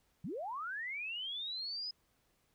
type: linear sweep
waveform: sine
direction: up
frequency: 130.81 to 5090 Hz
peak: -38 dBFS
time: 0.24-1.91 s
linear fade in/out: 5 ms
effects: pink hiss -75 dBFS RMS until 2.54 s